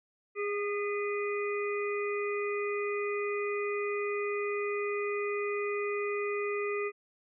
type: harmonic tone with a mistuned harmonic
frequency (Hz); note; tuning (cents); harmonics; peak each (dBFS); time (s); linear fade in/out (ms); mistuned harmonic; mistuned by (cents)
410.2; G#4; -21; 1 / 3 / 5 / 6; -31 / -39 / -40 / -40; 0.35-6.92; 50; 5; -29
effects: none